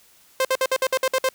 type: tone bursts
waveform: sawtooth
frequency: 523.3 Hz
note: C5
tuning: in tune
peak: -14 dBFS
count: 9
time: 0.4-1.289 s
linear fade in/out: 2 ms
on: 49 ms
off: 56 ms
effects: white hiss -55 dBFS RMS until 1.34 s